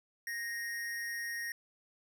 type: tone with amplitude modulation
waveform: square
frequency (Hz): 1864.7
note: A#6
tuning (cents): 0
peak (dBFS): -35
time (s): 0.27-1.52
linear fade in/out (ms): 2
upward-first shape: sine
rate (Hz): 211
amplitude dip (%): 45
effects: none